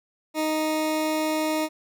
20% pulse tone, 311.2 Hz, D#4, in tune, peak -18 dBFS, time 0.34-1.69 s, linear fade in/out 50 ms, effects none

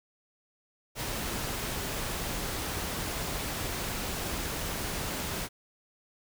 pink noise, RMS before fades -34 dBFS, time 0.95-5.49 s, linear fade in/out 50 ms, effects none

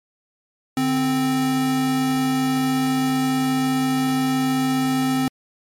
square tone pair together, 146.83 / 261.3 Hz, D3 / C4, 0 / -2 cents, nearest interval minor seventh, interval 998 cents, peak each -29 / -19 dBFS, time 0.77-5.28 s, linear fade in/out 2 ms, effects MP3 64 kbps

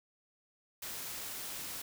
white noise, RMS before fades -42 dBFS, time 0.82-1.82 s, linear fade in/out 5 ms, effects none

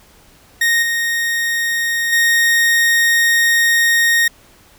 40% pulse tone with level steps, 1859 Hz, A#6, 5 cents flat, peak -11 / -15 / -10 dBFS, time 0.61-4.28 s, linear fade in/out 5 ms, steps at 0.82 / 2.12 s, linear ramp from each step 10 ms, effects pink hiss -48 dBFS RMS until 4.78 s

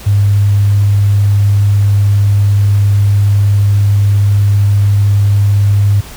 sine tone, 101.3 Hz, G#2, 43 cents flat, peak -6 dBFS, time 0.06-6.01 s, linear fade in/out 10 ms, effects added 60 Hz sine -36 dBFS peak until 6.16 s + pink hiss -32 dBFS RMS until 6.16 s

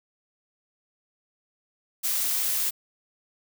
blue noise, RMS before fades -26 dBFS, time 2.03-2.71 s, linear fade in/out 20 ms, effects none

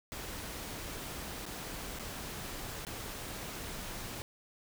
pink noise with dropouts, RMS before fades -42 dBFS, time 0.12-4.22 s, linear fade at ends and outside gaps 0 ms, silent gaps 1.455-1.463 / 1.988-1.995 / 2.85-2.868 s, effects none

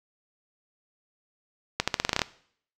accelerating click train, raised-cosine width 0.2 ms, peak -5 dBFS, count 10, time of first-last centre 1.8-2.218 s, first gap 76 ms, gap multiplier 0.87, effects noise-tail reverb RT60 0.6 s tail -19 dB re dry

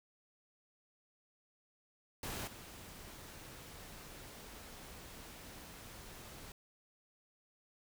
pink noise with level steps, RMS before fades -42 / -52 dBFS, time 2.23-6.52 s, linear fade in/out 2 ms, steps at 2.47 s, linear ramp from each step 5 ms, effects none

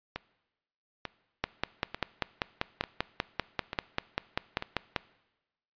two click trains, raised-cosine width 0.3 ms, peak -18 / -11 dBFS, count 6 / 19, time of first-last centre 0.16-4.624 / 1.44-4.963 s, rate 1.12 / 5.11 Hz, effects noise-tail reverb RT60 1.0 s tail -20 dB re dry + resampled to 11025 Hz

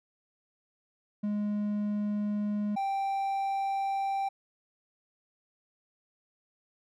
triangle tone pair in turn, 207.7 / 784.2 Hz, G#3 / G5, 0 / 0 cents, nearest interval octave + major seventh, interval 2300 cents, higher second, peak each -26 dBFS, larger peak neither, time 1.23-2.76 / 2.76-4.29 s, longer neither, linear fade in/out 10 ms, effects none

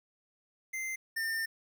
square tone pair in turn, 2080 / 1805.1 Hz, C7 / A6, -11 / +44 cents, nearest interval major second, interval 245 cents, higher first, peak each -35 / -32 dBFS, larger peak second, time 0.73-0.96 / 1.16-1.46 s, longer second, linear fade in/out 10 ms, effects 11-bit

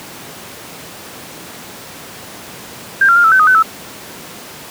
sine tone with pitch steps, 1590 / 1379 / 1405 / 1319 / 1530 / 1249 / 1515 / 1310 Hz, G6 / F6 / F6 / E6 / G6 / D#6 / F#6 / E6, +24 / -22 / +10 / +1 / -42 / +6 / +40 / -11 cents, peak -6 dBFS, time 3.01-3.626 s, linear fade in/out 5 ms, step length 77 ms, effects pink hiss -32 dBFS RMS until 4.7 s + high-pass 150 Hz 12 dB/octave

